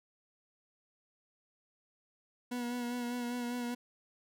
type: tone with vibrato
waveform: 40% pulse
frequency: 242.7 Hz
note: B3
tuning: 30 cents flat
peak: -34 dBFS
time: 2.51-3.75 s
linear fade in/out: 10 ms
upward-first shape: sine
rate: 5 Hz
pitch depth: 26 cents each way
effects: none